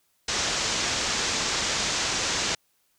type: low-pass noise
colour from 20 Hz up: white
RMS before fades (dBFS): -27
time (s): 0.28-2.55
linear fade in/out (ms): 5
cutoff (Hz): 7200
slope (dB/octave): 48
effects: white hiss -69 dBFS RMS until 2.98 s